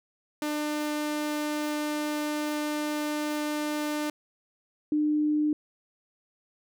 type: tone pair in turn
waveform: sawtooth / sine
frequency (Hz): 299.6 / 301.1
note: D4 / D4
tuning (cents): +35 / +43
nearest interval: unison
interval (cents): 8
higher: second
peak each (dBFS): -24 / -22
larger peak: second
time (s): 0.42-4.1 / 4.92-5.53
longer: first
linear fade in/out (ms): 2
effects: none